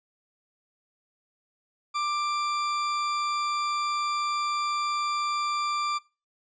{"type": "tone", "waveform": "40% pulse", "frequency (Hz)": 1181, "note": "D6", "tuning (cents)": 9, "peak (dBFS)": -25, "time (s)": [1.94, 5.99], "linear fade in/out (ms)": 20, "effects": ["noise-tail reverb RT60 0.3 s tail -22 dB re dry", "resampled to 16000 Hz"]}